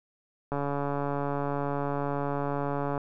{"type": "click train", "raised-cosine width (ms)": 1, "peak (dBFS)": -17, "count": 350, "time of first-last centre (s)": [0.52, 2.978], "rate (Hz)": 142, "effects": []}